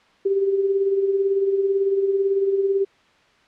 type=tone with tremolo; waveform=sine; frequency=392.3 Hz; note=G4; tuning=1 cent sharp; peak=-15 dBFS; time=0.25-2.85 s; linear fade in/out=10 ms; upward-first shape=sine; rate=18 Hz; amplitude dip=50%; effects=white hiss -56 dBFS RMS until 3.47 s + low-pass 3000 Hz 12 dB/octave